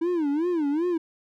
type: tone with vibrato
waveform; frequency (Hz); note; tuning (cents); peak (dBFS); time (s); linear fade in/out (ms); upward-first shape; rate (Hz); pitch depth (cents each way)
triangle; 318.1; D#4; +38; -20; 0.01-0.98; 10; sine; 2.6; 210
effects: none